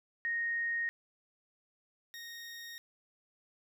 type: tone pair in turn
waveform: sine / 20% pulse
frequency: 1862 / 1862 Hz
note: A#6 / A#6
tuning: -2 / -2 cents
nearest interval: unison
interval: 0 cents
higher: neither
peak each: -31 / -39 dBFS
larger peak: first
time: 0.25-0.89 / 2.14-2.78 s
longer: neither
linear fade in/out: 0 ms
effects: none